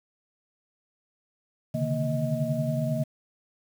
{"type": "tone cluster", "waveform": "sine", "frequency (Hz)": [132.9, 144.6, 154.9, 231.8, 630], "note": ["C3", "D3", "D#3", "A#3", "D#5"], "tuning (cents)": [27, -27, -7, -10, 21], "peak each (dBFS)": -31, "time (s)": [1.74, 3.04], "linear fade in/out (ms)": 10, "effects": ["8-bit"]}